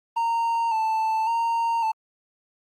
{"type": "tone with vibrato", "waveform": "triangle", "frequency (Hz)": 903, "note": "A5", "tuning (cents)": 45, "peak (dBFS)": -19, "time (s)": [0.16, 1.92], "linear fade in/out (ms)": 10, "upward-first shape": "square", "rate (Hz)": 0.9, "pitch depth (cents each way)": 39, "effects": ["Opus 32 kbps"]}